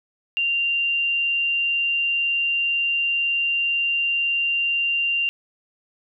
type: tone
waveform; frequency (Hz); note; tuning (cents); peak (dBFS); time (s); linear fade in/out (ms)
sine; 2779; F7; -9; -19; 0.37-5.29; 0
effects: none